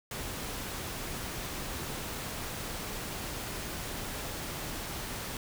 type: noise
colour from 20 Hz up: pink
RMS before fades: -38 dBFS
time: 0.11-5.37 s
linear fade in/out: 2 ms
effects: none